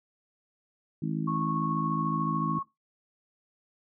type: harmonic tone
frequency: 53.5 Hz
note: A1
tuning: 48 cents flat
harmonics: 3 / 4 / 5 / 6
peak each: -31 / -33 / -35 / -37 dBFS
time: 1.02-2.59 s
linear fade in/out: 5 ms
type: tone with tremolo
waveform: sine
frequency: 1100 Hz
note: C#6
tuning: 14 cents flat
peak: -29 dBFS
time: 1.27-2.63 s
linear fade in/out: 10 ms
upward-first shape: sine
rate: 14 Hz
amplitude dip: 30%
effects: noise-tail reverb RT60 0.2 s tail -19 dB re dry